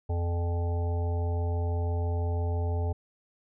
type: harmonic tone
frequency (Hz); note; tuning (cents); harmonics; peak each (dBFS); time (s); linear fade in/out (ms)
86; F2; -26; 1 / 3 / 5 / 7 / 9 / 10; -26 / -43 / -38 / -42 / -42 / -46; 0.09-2.93; 10
effects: none